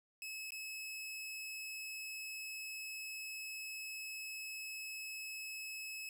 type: tone with dropouts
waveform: sawtooth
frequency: 2585 Hz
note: E7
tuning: 34 cents flat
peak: -40 dBFS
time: 0.22-6.09 s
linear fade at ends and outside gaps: 1 ms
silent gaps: 0.506-0.52 s
effects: none